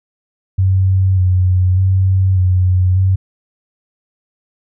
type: tone with vibrato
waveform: sine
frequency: 93.2 Hz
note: F#2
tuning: 13 cents sharp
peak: -9 dBFS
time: 0.58-3.16 s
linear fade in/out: 10 ms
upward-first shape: square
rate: 0.84 Hz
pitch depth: 28 cents each way
effects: none